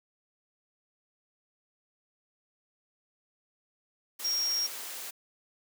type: tone in noise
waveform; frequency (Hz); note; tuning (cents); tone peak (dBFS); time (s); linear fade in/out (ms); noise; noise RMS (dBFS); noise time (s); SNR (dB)
sine; 5588; F8; 0; -27; 4.24-4.67; 10; white; -40; 4.19-5.11; +10
effects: high-pass 400 Hz 12 dB/octave